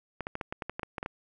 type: clicks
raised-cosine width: 0.5 ms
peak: -19 dBFS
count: 12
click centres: 0.207 / 0.269 / 0.354 / 0.412 / 0.525 / 0.622 / 0.696 / 0.795 / 0.832 / 0.982 / 1.029 / 1.061 s
effects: none